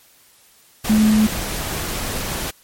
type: tone in noise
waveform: sine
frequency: 215.6 Hz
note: A3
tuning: 35 cents flat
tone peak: -11 dBFS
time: 0.89-1.27 s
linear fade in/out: 10 ms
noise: pink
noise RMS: -25 dBFS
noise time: 0.84-2.51 s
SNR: +11 dB
effects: white hiss -52 dBFS RMS until 2.63 s + MP3 64 kbps